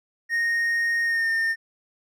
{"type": "tone with pitch glide", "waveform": "triangle", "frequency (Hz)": [1857, 1816.7], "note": ["A#6", "A#6"], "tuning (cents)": [-7, -45], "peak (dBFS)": -19, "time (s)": [0.29, 1.56], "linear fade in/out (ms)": 50, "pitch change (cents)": -38, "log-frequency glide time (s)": [1.04, 1.3], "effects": []}